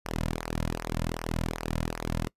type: tone with flanger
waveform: sawtooth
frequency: 40.75 Hz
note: E1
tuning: 19 cents flat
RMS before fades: -32 dBFS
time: 0.05-2.28 s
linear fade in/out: 10 ms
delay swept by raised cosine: 0.25 to 2.65 ms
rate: 2.6 Hz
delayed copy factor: -0.8
effects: noise-tail reverb RT60 0.1 s tail -23 dB re dry + resampled to 32000 Hz